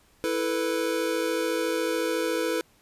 square chord, E suspended fourth, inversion none, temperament equal, 329.6 / 440 / 493.9 Hz, E4 / A4 / B4, 0 / 0 / 0 cents, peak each -30 / -31 / -29 dBFS, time 0.24-2.61 s, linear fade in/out 0 ms, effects pink hiss -61 dBFS RMS until 2.81 s + resampled to 32000 Hz

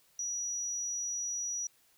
sine tone, 5830 Hz, F#8, 26 cents flat, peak -33 dBFS, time 0.19-1.67 s, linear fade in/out 2 ms, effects white hiss -67 dBFS RMS until 1.97 s

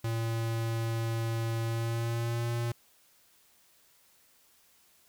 square tone with pitch glide, 114.2 to 117.95 Hz, A#2 to A#2, -35 to +21 cents, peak -30 dBFS, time 0.04-2.72 s, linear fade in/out 5 ms, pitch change +56 cents, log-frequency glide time 1.64-2.51 s, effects white hiss -64 dBFS RMS until 5.08 s

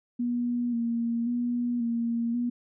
sine tone with vibrato, 237.3 Hz, A#3, 31 cents sharp, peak -25 dBFS, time 0.19-2.5 s, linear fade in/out 10 ms, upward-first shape square, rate 0.93 Hz, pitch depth 31 cents each way, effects none

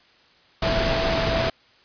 sine tone in noise, 659.3 Hz, E5, in tune, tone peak -24 dBFS, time 0.62-1.5 s, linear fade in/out 5 ms, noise pink, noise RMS -23 dBFS, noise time 0.62-1.5 s, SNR -4 dB, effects white hiss -56 dBFS RMS until 1.84 s + resampled to 11025 Hz

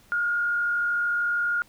sine tone with frequency modulation, 1421 Hz, F6, 30 cents sharp, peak -22 dBFS, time 0.12-1.62 s, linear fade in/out 0 ms, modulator 47 Hz, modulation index 0.44, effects pink hiss -57 dBFS RMS until 1.68 s

